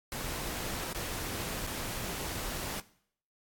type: noise with dropouts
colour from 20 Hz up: pink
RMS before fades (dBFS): -37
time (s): 0.12-2.8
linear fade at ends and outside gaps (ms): 1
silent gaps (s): 0.929-0.947 / 1.666-1.672
effects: noise-tail reverb RT60 0.6 s tail -18 dB re dry + AAC 64 kbps